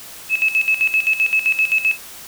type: tone with tremolo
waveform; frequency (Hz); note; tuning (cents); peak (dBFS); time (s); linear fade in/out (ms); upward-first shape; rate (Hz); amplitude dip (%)
sine; 2594; E7; -28; -12; 0.29-1.98; 50; square; 7.7; 75
effects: white hiss -37 dBFS RMS until 2.27 s